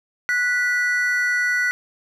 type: tone pair together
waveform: triangle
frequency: 1472 / 1964.9 Hz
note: F#6 / B6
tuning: -9 / -9 cents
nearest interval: perfect fourth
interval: 500 cents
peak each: -19 dBFS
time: 0.29-1.71 s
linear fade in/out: 0 ms
effects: none